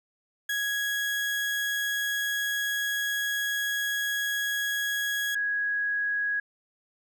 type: tone pair in turn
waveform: 35% pulse / sine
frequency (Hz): 1661.2 / 1661.2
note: G#6 / G#6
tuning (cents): 0 / 0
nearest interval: unison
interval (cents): 0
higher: neither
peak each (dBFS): -25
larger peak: neither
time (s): 0.49-5.35 / 5.35-6.4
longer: first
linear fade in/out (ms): 5
effects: none